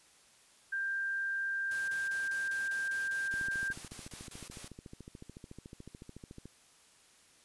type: tone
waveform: sine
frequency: 1586 Hz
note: G6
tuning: 20 cents sharp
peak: -32 dBFS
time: 0.72-3.73 s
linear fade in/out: 10 ms
type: noise bursts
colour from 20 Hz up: white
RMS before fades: -48 dBFS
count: 15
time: 1.71-4.68 s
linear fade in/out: 2 ms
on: 170 ms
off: 30 ms
type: click train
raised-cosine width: 3 ms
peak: -34 dBFS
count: 44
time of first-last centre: 3.34-6.456 s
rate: 13.8 Hz
effects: white hiss -63 dBFS RMS until 7.44 s + resampled to 24000 Hz